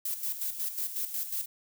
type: noise with tremolo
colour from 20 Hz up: violet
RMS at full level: -32 dBFS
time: 0.05-1.46 s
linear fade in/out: 5 ms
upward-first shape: square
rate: 5.5 Hz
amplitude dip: 60%
effects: none